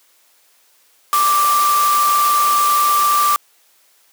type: tone in noise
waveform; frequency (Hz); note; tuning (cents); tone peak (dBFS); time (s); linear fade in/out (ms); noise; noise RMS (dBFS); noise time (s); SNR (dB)
sine; 1175; D6; +1; -12; 1.13-3.36; 0; white; -22; 1.13-3.36; +7
effects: white hiss -55 dBFS RMS until 4.12 s + high-pass 400 Hz 12 dB/octave